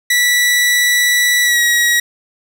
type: tone with pitch glide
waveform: sawtooth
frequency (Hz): 1956 to 1909.1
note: B6 to A#6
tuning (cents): -17 to +41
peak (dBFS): -7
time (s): 0.1-2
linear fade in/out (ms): 5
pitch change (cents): -42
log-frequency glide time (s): 1.44-1.59
effects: none